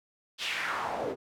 pink noise with band-pass filter sweep, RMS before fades -33 dBFS, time 0.38-1.16 s, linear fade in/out 50 ms, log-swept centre 3700 to 390 Hz, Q 2.7, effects none

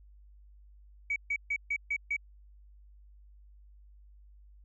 sine tone bursts, 2270 Hz, C#7, 41 cents sharp, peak -27 dBFS, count 6, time 1.1-2.166 s, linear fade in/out 5 ms, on 61 ms, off 140 ms, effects tanh soft clip ceiling -23 dBFS + added 50 Hz sine -53 dBFS peak until 4.64 s

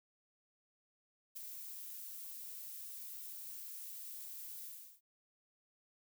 violet noise with ADSR envelope, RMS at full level -43 dBFS, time 1.35-5.01 s, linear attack 20 ms, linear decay 6 ms, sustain -5 dB, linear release 360 ms, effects none

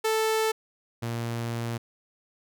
sawtooth tone pair in turn, 440 / 116.88 Hz, A4 / A#2, 0 / +5 cents, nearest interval octave + major seventh, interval 2295 cents, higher first, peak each -19 / -25 dBFS, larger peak first, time 0.04-0.52 / 1.02-1.78 s, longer second, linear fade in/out 10 ms, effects none

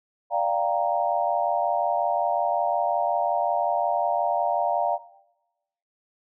sine chord, G minor seventh, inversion second, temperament equal, 587.3 / 698.5 / 784 / 932.3 Hz, D5 / F5 / G5 / Bb5, 0 / 0 / 0 / 0 cents, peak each -27 / -24 / -28 / -27 dBFS, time 0.3-4.99 s, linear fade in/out 50 ms, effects noise-tail reverb RT60 0.9 s tail -17 dB re dry

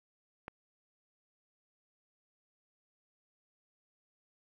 click, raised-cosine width 0.5 ms, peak -26 dBFS, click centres 0.481 s, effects 10-bit

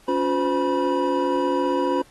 triangle tone cluster, 281.7 / 356.7 / 513 / 974 Hz, C#4 / F4 / C5 / B5, +28 / +37 / -34 / -24 cents, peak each -23 dBFS, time 0.08-2.02 s, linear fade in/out 5 ms, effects pink hiss -54 dBFS RMS until 2.1 s + AAC 32 kbps

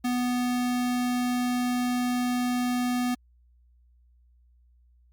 square tone, 246.9 Hz, B3, in tune, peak -25 dBFS, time 0.04-3.15 s, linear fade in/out 10 ms, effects added 60 Hz sine -57 dBFS peak until 5.12 s + Opus 48 kbps

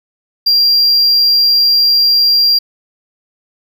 triangle tone, 4759 Hz, D8, 22 cents sharp, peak -6 dBFS, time 0.46-2.59 s, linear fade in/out 10 ms, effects none

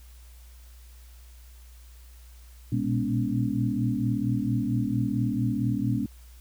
sine tone cluster, 117.8 / 122.2 / 206.7 / 246 / 284 Hz, A#2 / B2 / G#3 / B3 / C#4, +19 / -18 / -8 / -7 / +42 cents, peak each -30 dBFS, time 2.72-6.06 s, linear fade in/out 5 ms, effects added 60 Hz sine -46 dBFS peak until 6.4 s + white hiss -58 dBFS RMS until 6.4 s

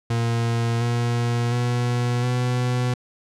40% pulse tone with pitch steps, 116.54 / 119.06 / 121.63 / 124.26 Hz, A#2 / A#2 / B2 / B2, 0 / +37 / -26 / +11 cents, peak -19 dBFS, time 0.1-2.94 s, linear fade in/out 5 ms, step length 710 ms, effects low-pass 8000 Hz 12 dB/octave

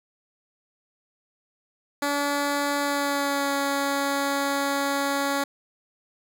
10% pulse tone with pitch glide, 286.1 to 279.7 Hz, D4 to C#4, -45 to +16 cents, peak -15 dBFS, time 2.02-5.44 s, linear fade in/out 5 ms, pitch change -39 cents, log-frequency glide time 2.79-3.54 s, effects none

